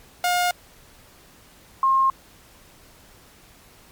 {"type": "tone pair in turn", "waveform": ["sawtooth", "sine"], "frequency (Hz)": [713, 1068.3], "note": ["F5", "C6"], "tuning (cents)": [36, 36], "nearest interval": "perfect fifth", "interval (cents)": 700, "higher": "second", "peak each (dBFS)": -15, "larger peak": "neither", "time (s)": [[0.24, 0.51], [1.83, 2.1]], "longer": "neither", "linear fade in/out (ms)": 2, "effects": ["pink hiss -51 dBFS RMS until 3.91 s", "MP3 96 kbps"]}